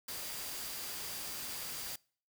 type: tone in noise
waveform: sine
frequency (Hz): 4745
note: D8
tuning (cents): +17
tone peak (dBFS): -50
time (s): 0.08-1.96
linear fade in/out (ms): 5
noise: white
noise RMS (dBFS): -42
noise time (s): 0.08-1.96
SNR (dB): -11
effects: noise-tail reverb RT60 0.5 s tail -26 dB re dry